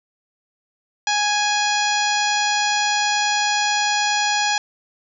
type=harmonic tone with a mistuned harmonic; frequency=830.6 Hz; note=G#5; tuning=in tune; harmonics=1 / 2 / 3 / 4 / 5 / 6 / 7 / 8; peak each=-21 / -24 / -26 / -27 / -28 / -29 / -29 / -30 dBFS; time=1.07-4.58 s; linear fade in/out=2 ms; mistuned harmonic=8; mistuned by=+77 cents; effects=none